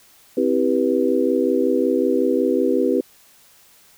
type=chord; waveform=sine; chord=C major seventh; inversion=none; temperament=just; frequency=261.6 / 327 / 392.4 / 490.5 Hz; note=C4 / E4 / G4 / B4; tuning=0 / -14 / +2 / -12 cents; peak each=-21 / -22 / -21 / -21 dBFS; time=0.37-3.01 s; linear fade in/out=5 ms; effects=white hiss -52 dBFS RMS until 3.97 s